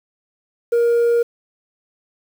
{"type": "tone", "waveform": "sine", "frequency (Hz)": 470.8, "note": "A#4", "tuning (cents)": 17, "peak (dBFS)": -10, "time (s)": [0.72, 1.23], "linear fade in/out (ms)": 10, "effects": ["tanh soft clip ceiling -12 dBFS", "7-bit"]}